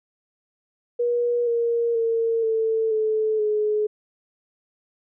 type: tone with pitch steps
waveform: sine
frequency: 480 / 468.2 / 456.7 / 445.5 / 434.6 / 423.9 Hz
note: B4 / A#4 / A#4 / A4 / A4 / G#4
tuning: -49 / +8 / -36 / +22 / -21 / +35 cents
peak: -19 dBFS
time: 0.99-3.87 s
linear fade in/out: 10 ms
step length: 480 ms
effects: none